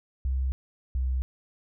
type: tone pair in turn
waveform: sine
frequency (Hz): 65.41 / 64.32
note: C2 / C2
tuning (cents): 0 / -29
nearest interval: unison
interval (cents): 29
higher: first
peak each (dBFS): -24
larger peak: neither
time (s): 0.25-0.52 / 0.95-1.22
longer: neither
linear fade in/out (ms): 0
effects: none